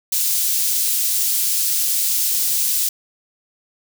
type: high-pass noise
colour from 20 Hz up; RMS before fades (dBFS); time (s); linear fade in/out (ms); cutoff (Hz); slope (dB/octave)
white; -19; 0.12-2.89; 5; 4800; 12
effects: none